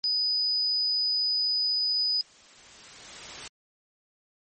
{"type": "tone", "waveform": "sine", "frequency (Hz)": 4978, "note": "D#8", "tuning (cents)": 0, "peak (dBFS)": -23, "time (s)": [0.04, 2.21], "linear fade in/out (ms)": 0}
{"type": "noise with exponential growth", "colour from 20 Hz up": "white", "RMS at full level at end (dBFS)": -37, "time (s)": [0.85, 3.48], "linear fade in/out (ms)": 5, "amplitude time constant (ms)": 570}
{"effects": ["low-pass 10000 Hz 12 dB/octave", "MP3 32 kbps"]}